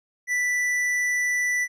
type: tone with tanh clipping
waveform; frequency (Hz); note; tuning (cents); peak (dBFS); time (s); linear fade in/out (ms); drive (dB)
sine; 1975.5; B6; 0; -23; 0.27-1.68; 50; 11
effects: none